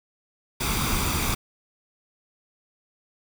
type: noise with comb filter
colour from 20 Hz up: pink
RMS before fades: -25 dBFS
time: 0.6-1.35 s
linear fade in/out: 10 ms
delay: 0.84 ms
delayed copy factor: +0.55
effects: none